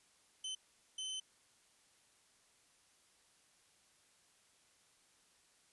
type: tone bursts at uneven times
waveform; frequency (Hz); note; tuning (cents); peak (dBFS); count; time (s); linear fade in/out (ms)
sawtooth; 3055; G7; -45; -37; 2; 0.44-0.55 / 0.98-1.2; 5
effects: white hiss -70 dBFS RMS until 5.72 s + resampled to 24000 Hz